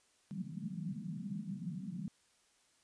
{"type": "band-pass noise", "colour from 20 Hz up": "pink", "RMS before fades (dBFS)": -42, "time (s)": [0.31, 2.08], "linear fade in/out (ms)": 0, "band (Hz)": [160, 210], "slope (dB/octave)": 48, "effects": ["white hiss -71 dBFS RMS until 2.83 s", "resampled to 22050 Hz"]}